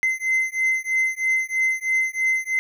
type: beating tone pair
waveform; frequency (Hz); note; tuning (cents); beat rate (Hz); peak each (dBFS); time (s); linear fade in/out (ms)
triangle; 2062 / 2065.1; C7 / C7; -26 / -23; 3.1; -21; 0.03-2.59; 0
effects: none